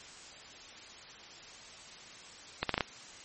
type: accelerating click train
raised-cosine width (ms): 0.3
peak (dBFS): -12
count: 5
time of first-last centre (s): 2.63-2.808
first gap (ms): 63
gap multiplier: 0.77
effects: white hiss -50 dBFS RMS until 3.24 s + MP3 32 kbps